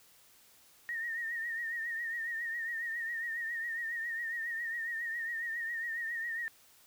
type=tone with vibrato; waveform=sine; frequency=1850 Hz; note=A#6; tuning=14 cents flat; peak=-34 dBFS; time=0.89-6.48 s; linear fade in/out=0 ms; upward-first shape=triangle; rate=7.3 Hz; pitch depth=69 cents each way; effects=white hiss -62 dBFS RMS until 6.86 s